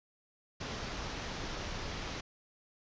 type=low-pass noise; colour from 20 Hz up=pink; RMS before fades=-40 dBFS; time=0.6-2.21 s; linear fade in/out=10 ms; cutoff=6300 Hz; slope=48 dB/octave; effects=resampled to 16000 Hz